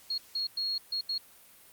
sine tone bursts at uneven times, 4300 Hz, C8, 47 cents sharp, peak -29 dBFS, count 5, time 0.1-0.18 / 0.35-0.47 / 0.57-0.78 / 0.92-1.01 / 1.09-1.18 s, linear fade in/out 5 ms, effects white hiss -56 dBFS RMS until 1.72 s + Opus 48 kbps

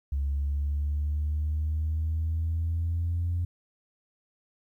sine exponential sweep, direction up, 69.2 to 87.31 Hz, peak -24 dBFS, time 0.12-3.45 s, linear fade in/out 5 ms, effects tanh soft clip ceiling -22 dBFS + 11-bit

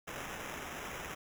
white noise with sample-and-hold, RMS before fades -43 dBFS, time 0.07-1.15 s, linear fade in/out 10 ms, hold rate 4410 Hz, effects none

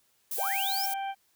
violet noise, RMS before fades -33 dBFS, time 0.31-0.94 s, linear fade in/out 5 ms
harmonic tone, 784 Hz, G5, in tune, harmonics 1 / 2 / 3 / 4, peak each -31 / -43 / -45 / -47 dBFS, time 0.37-1.15 s, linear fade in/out 50 ms
sine linear sweep, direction up, 392 to 5588 Hz, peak -32 dBFS, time 0.38-0.86 s, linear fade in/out 5 ms
effects white hiss -69 dBFS RMS until 1.35 s

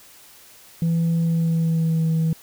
sine tone with pitch glide, 166.4 to 161.48 Hz, E3 to E3, +17 to -35 cents, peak -15 dBFS, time 0.82-2.33 s, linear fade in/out 2 ms, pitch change -52 cents, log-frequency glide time 1.19-2.06 s, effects tanh soft clip ceiling -16 dBFS + white hiss -48 dBFS RMS until 2.42 s

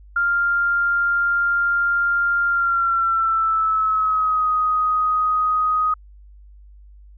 sine tone with pitch glide, 1396.9 to 1251.7 Hz, F6 to D#6, 0 to +10 cents, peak -16 dBFS, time 0.16-5.94 s, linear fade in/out 5 ms, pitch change -190 cents, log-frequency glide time 2.47-4.48 s, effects added 50 Hz sine -42 dBFS peak until 7.17 s

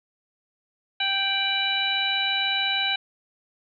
harmonic tone with a mistuned harmonic, 784 Hz, G5, in tune, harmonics 1 / 2 / 3 / 4 / 5, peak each -31 / -30 / -28 / -27 / -27 dBFS, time 1-2.96 s, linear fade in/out 5 ms, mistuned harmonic 4, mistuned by -92 cents, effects none

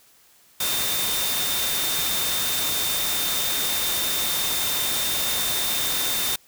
sine tone in noise, 3624 Hz, A#7, 50 cents flat, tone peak -28 dBFS, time 0.6-6.36 s, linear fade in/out 5 ms, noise white, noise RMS -25 dBFS, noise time 0.6-6.36 s, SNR -6 dB, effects white hiss -56 dBFS RMS until 6.47 s

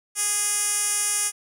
10% pulse tone with band-pass filter, 413 Hz, G#4, 10 cents flat, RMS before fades -24 dBFS, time 0.15-1.32 s, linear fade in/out 50 ms, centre 8900 Hz, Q 4.5, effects none

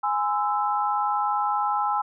sine chord, Ab augmented, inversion none, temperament equal with one note detuned, 830.6 / 1026.2 / 1318.5 Hz, Ab5 / C6 / E6, 0 / -34 / 0 cents, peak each -24 / -28 / -27 dBFS, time 0.03-2.02 s, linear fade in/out 10 ms, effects none

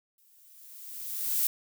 violet noise with exponential growth, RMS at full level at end -25 dBFS, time 0.18-1.47 s, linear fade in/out 1 ms, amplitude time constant 280 ms, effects none

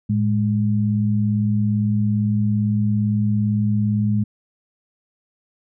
sine tone pair together, 110.03 / 207.7 Hz, A2 / G#3, 0 / 0 cents, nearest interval major seventh, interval 1100 cents, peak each -19 dBFS, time 0.09-4.24 s, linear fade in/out 10 ms, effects none

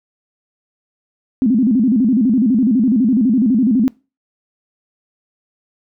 sine tone with vibrato, 237 Hz, A#3, 29 cents sharp, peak -10 dBFS, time 1.42-3.88 s, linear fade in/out 0 ms, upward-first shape square, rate 12 Hz, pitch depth 180 cents each way, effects noise-tail reverb RT60 0.3 s tail -24 dB re dry

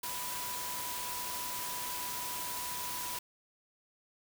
sine tone in noise, 985 Hz, B5, 5 cents flat, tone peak -42 dBFS, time 0.03-3.19 s, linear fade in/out 5 ms, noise white, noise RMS -39 dBFS, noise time 0.03-3.19 s, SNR -6 dB, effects none

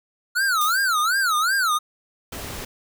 square tone with vibrato, 1396.9 Hz, F6, in tune, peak -19 dBFS, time 0.35-1.79 s, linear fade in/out 20 ms, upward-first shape sine, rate 2.7 Hz, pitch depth 250 cents each way
violet noise with exponential decay, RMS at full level -26 dBFS, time 0.61-1.17 s, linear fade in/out 0 ms, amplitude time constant 120 ms
pink noise, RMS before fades -33 dBFS, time 2.32-2.65 s, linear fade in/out 5 ms
effects none

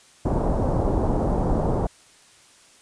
pink low-pass noise, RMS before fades -22 dBFS, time 0.25-1.87 s, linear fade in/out 5 ms, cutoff 850 Hz, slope 24 dB/octave, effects white hiss -53 dBFS RMS until 2.81 s + resampled to 22050 Hz

